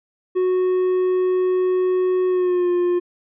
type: tone with pitch glide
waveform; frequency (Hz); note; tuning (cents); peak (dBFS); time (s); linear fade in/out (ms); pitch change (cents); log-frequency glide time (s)
triangle; 368 to 353.8; F#4 to F4; -9 to +23; -14; 0.35-3; 20; -68; 2.28-2.7
effects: resampled to 8000 Hz